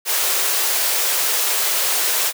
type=high-pass noise; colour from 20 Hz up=white; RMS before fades=-19 dBFS; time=0.05-2.33 s; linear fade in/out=50 ms; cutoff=370 Hz; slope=48 dB/octave; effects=none